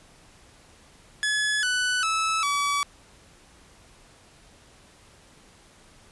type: tone with pitch steps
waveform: sawtooth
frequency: 1703 / 1491.1 / 1305.6 / 1143.2 Hz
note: G#6 / F#6 / E6 / D6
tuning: +43 / +13 / -17 / -47 cents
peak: -19 dBFS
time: 1.23-2.83 s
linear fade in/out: 0 ms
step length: 400 ms
effects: pink hiss -54 dBFS RMS until 6.11 s + resampled to 24000 Hz